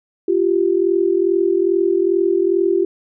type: tone pair together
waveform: sine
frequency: 346.2 / 388.6 Hz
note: F4 / G4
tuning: -15 / -15 cents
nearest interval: major second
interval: 200 cents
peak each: -16 dBFS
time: 0.28-2.85 s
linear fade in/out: 5 ms
effects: none